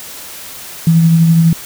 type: tone with tremolo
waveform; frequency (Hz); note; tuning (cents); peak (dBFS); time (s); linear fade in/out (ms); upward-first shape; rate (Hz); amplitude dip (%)
sine; 164.81; E3; 0; -4; 0.87-1.53; 2; triangle; 12; 35
effects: white hiss -30 dBFS RMS until 1.65 s